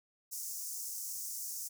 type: high-pass noise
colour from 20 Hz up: pink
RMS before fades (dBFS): -41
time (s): 0.31-1.69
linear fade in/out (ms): 20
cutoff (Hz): 5600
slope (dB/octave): 48
effects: none